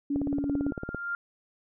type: tone with tremolo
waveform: sine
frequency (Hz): 283.4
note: C#4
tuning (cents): +38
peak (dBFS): -25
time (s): 0.1-0.71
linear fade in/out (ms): 5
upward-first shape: sine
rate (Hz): 5.2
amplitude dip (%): 25
type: click train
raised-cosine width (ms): 2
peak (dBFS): -19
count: 15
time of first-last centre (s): 0.16-0.947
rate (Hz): 17.8
type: tone with exponential growth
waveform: sine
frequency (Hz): 1396.9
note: F6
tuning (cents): 0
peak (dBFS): -27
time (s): 0.32-1.15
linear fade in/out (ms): 1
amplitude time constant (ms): 180
effects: none